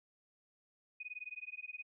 sine tone with tremolo, 2489 Hz, D#7, in tune, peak -40 dBFS, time 1-1.83 s, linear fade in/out 5 ms, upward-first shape sine, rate 19 Hz, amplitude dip 100%, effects none

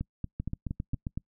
two click trains, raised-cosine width 5 ms, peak -20 / -20 dBFS, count 6 / 6, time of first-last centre 0.4-1.068 / 0.01-1.176 s, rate 7.48 / 4.29 Hz, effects noise-tail reverb RT60 0.1 s tail -26 dB re dry

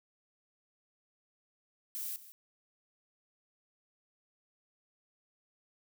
violet noise with echo, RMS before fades -39 dBFS, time 1.95-2.16 s, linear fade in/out 0 ms, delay 160 ms, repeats 1, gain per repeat -15 dB, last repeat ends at 2.32 s, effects none

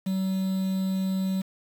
triangle tone with quantisation, 190.1 Hz, F#3, 47 cents sharp, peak -22 dBFS, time 0.06-1.42 s, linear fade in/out 10 ms, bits 7, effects none

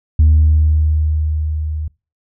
sine tone with level ramp, 77.1 Hz, D#2, 15 cents flat, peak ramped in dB -4 to -19 dBFS, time 0.19-1.88 s, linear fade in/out 5 ms, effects noise-tail reverb RT60 0.3 s tail -25 dB re dry + tanh soft clip ceiling -4 dBFS

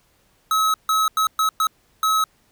square tone bursts at uneven times, 1285 Hz, E6, 45 cents flat, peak -17 dBFS, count 6, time 0.51-0.74 / 0.89-1.08 / 1.17-1.27 / 1.39-1.49 / 1.6-1.67 / 2.03-2.24 s, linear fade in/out 2 ms, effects pink hiss -61 dBFS RMS until 2.51 s

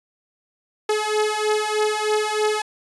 sawtooth beating tone pair, 424.5 / 427.7 Hz, G#4 / A4, +38 / -49 cents, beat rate 3.2 Hz, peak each -19 / -18 dBFS, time 0.89-2.62 s, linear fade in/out 5 ms, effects resampled to 24000 Hz

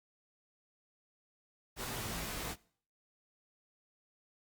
pink noise with comb filter, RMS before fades -40 dBFS, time 1.76-2.56 s, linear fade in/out 50 ms, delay 18 ms, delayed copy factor +0.6, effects noise-tail reverb RT60 0.5 s tail -21 dB re dry + Opus 48 kbps

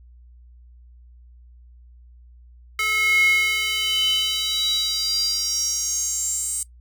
square tone with high-pass filter sweep, 432.6 Hz, A4, 29 cents flat, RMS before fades -22 dBFS, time 2.79-6.63 s, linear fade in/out 2 ms, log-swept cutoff 1800 to 8400 Hz, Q 7.8, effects noise-tail reverb RT60 0.1 s tail -19 dB re dry + added 60 Hz sine -45 dBFS peak until 6.8 s

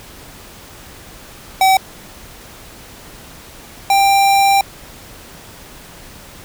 square tone pair in turn, 764 / 789.6 Hz, G5 / G5, -45 / +12 cents, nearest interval minor second, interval 57 cents, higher second, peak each -9 / -10 dBFS, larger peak first, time 1.61-1.77 / 3.9-4.61 s, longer second, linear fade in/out 2 ms, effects pink hiss -38 dBFS RMS until 6.44 s

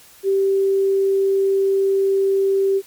sine tone, 390 Hz, G4, 9 cents flat, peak -14 dBFS, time 0.23-2.82 s, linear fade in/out 50 ms, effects white hiss -47 dBFS RMS until 2.86 s + MP3 96 kbps

